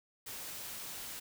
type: noise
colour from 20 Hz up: white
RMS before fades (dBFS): -44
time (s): 0.26-1.2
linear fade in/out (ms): 10
effects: none